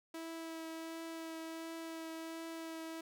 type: tone with vibrato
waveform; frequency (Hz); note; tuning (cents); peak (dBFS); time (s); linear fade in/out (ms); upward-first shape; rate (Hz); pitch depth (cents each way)
sawtooth; 326.1; E4; -19; -39; 0.14-3.01; 5; triangle; 1.4; 14
effects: none